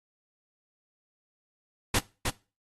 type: noise with echo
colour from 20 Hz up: pink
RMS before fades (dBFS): -24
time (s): 1.94-1.99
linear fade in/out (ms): 5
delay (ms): 310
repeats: 1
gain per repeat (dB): -5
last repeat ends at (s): 2.3
effects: noise-tail reverb RT60 0.3 s tail -20 dB re dry + AAC 32 kbps